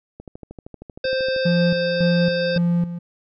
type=click train; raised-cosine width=2 ms; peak=-23 dBFS; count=16; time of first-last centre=0.2-1.363 s; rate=12.9 Hz
type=harmonic tone; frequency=523.3 Hz; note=C5; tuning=in tune; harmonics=1 / 3 / 5 / 7 / 9 / 10; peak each=-20 / -28 / -34 / -33 / -33 / -39 dBFS; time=1.04-2.58 s; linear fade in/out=5 ms
type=tone with tremolo; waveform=triangle; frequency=172.8 Hz; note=F3; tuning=18 cents flat; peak=-14 dBFS; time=1.45-2.99 s; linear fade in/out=10 ms; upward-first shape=square; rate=1.8 Hz; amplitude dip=70%
effects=none